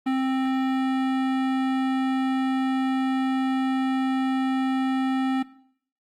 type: tone with hard clipping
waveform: sine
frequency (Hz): 263.2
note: C4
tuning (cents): +10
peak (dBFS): -23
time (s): 0.06-5.43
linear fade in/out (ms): 10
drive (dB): 17
effects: noise-tail reverb RT60 0.6 s tail -18 dB re dry + Opus 24 kbps